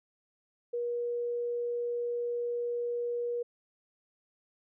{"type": "tone", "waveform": "sine", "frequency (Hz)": 478.7, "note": "A#4", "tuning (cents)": 46, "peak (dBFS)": -30, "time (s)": [0.73, 3.43], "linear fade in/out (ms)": 10, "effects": []}